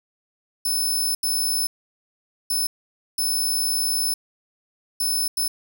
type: tone bursts at uneven times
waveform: 15% pulse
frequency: 5260 Hz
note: E8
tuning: 5 cents flat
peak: -15 dBFS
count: 6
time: 0.65-1.15 / 1.23-1.67 / 2.5-2.67 / 3.18-4.14 / 5-5.28 / 5.37-5.48 s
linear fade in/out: 5 ms
effects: 9-bit